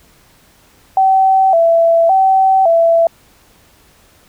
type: tone with vibrato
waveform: sine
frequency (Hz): 715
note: F5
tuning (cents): +41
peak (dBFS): -7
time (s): 0.97-3.07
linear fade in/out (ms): 2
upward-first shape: square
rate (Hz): 0.89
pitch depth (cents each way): 120
effects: pink hiss -49 dBFS RMS until 4.28 s